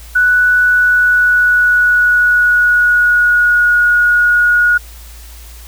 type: tone with pitch glide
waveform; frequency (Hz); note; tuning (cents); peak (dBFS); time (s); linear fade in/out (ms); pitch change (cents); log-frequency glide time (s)
sine; 1480 to 1447.9; F#6 to F#6; 0 to -38; -7; 0.15-4.78; 10; -38; 0.58-3.77
effects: added 57 Hz sine -32 dBFS peak until 5.67 s + white hiss -39 dBFS RMS until 5.67 s